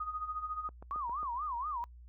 sine tone with tremolo, 1244.5 Hz, D#6, in tune, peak -33 dBFS, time 0-0.69 s, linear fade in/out 5 ms, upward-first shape sine, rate 14 Hz, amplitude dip 70%
click train, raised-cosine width 1 ms, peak -35 dBFS, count 5, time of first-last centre 0.69-1.231 s, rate 7.4 Hz
sine tone with vibrato, 1078 Hz, C#6, 49 cents flat, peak -34 dBFS, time 0.91-1.84 s, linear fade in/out 0 ms, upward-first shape sine, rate 4.2 Hz, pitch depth 250 cents each way
effects noise-tail reverb RT60 0.1 s tail -26 dB re dry + added 60 Hz sine -50 dBFS peak until 2.08 s

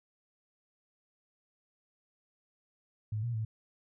sine tone with pitch steps, 107.2 / 118.7 / 110.2 Hz, A2 / A#2 / A2, -45 / +32 / +3 cents, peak -31 dBFS, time 3.12-3.45 s, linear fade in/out 5 ms, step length 110 ms, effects none

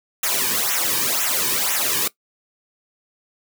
white noise with flanger, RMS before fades -21 dBFS, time 0.23-2.08 s, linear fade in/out 5 ms, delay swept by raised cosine 0.21 to 1.51 ms, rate 2 Hz, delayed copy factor -0.9, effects noise-tail reverb RT60 0.1 s tail -19 dB re dry

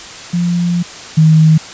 sine tone pair in turn, 174.3 / 157.72 Hz, F3 / D#3, -3 / +24 cents, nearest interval major second, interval 173 cents, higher first, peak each -11 / -4 dBFS, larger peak second, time 0.33-0.83 / 1.17-1.58 s, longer first, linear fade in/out 10 ms, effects white hiss -30 dBFS RMS until 1.73 s + resampled to 16000 Hz

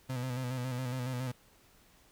35% pulse tone with vibrato, 126.7 Hz, B2, 45 cents sharp, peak -32 dBFS, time 0.09-1.32 s, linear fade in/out 10 ms, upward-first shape square, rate 7.2 Hz, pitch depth 46 cents each way, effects pink hiss -63 dBFS RMS until 2.11 s

